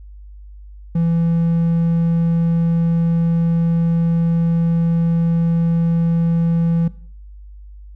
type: tone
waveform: triangle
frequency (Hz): 167.2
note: E3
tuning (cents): +25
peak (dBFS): -12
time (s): 0.95-6.88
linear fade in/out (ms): 5
effects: noise-tail reverb RT60 0.5 s tail -18 dB re dry + added 50 Hz sine -35 dBFS peak until 7.95 s